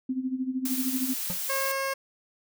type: tone with tremolo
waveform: sine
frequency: 258.9 Hz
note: C4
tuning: 18 cents flat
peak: -24 dBFS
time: 0.09-1.14 s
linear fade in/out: 5 ms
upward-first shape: sine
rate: 13 Hz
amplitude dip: 75%
type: noise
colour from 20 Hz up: blue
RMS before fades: -32 dBFS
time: 0.65-1.72 s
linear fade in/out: 5 ms
type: tone with exponential decay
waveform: square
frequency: 179.1 Hz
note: F3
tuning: 44 cents sharp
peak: -28 dBFS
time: 1.3-1.4 s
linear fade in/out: 0 ms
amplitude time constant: 20 ms
type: tone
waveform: 15% pulse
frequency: 541 Hz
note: C#5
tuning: 42 cents flat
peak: -21 dBFS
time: 1.49-1.94 s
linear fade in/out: 10 ms
effects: none